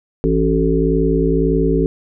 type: harmonic tone with a mistuned harmonic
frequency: 55 Hz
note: A1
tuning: in tune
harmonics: 1 / 3 / 5 / 7 / 8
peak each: -19 / -19 / -19 / -19 / -19 dBFS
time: 0.24-1.86 s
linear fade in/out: 0 ms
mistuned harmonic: 7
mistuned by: -31 cents
effects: none